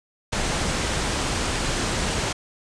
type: low-pass noise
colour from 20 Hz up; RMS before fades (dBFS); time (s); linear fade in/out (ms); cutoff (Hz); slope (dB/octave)
pink; -25; 0.32-2.33; 10; 9100; 48
effects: none